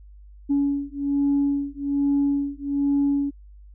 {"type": "beating tone pair", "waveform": "sine", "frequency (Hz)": [281.6, 282.8], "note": ["C#4", "C#4"], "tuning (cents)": [27, 35], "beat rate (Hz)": 1.2, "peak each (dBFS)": -22, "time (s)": [0.49, 3.31], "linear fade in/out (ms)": 20, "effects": ["tanh soft clip ceiling -14 dBFS", "added 50 Hz sine -43 dBFS peak until 3.74 s"]}